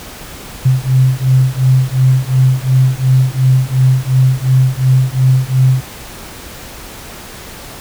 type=beating tone pair; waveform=sine; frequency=128.7 / 131.5 Hz; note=C3 / C3; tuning=-28 / +9 cents; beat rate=2.8 Hz; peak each=-11 dBFS; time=0.65-5.81 s; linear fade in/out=10 ms; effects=pink hiss -31 dBFS RMS until 7.8 s